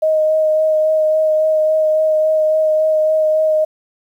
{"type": "tone with vibrato", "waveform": "sine", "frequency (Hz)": 624, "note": "D#5", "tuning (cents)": 5, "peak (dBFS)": -11, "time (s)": [0.02, 3.65], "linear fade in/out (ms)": 10, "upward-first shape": "sine", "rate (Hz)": 3.6, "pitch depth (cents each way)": 13, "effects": ["8-bit"]}